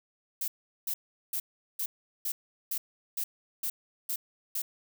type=noise bursts; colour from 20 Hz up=violet; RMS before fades=-32 dBFS; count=10; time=0.41-4.62 s; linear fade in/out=5 ms; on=70 ms; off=390 ms; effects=none